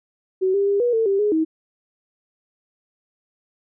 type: tone with pitch steps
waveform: sine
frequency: 376.1 / 398.9 / 401.6 / 483.7 / 450.4 / 393.7 / 417.7 / 318.3 Hz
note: F#4 / G4 / G4 / B4 / A4 / G4 / G#4 / D#4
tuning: +28 / +30 / +42 / -36 / +40 / +8 / +10 / +39 cents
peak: -16 dBFS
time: 0.41-1.45 s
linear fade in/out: 20 ms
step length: 130 ms
effects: none